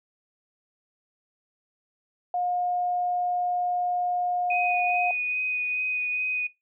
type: tone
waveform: sine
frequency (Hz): 715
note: F5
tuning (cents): +41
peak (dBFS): -24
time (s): 2.34-5.11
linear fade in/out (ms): 2
type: tone with vibrato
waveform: sine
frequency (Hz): 2491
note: D#7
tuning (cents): +1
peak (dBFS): -25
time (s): 4.5-6.47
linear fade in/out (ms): 5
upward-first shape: sine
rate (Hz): 2.4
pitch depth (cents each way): 13
effects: noise-tail reverb RT60 0.2 s tail -20 dB re dry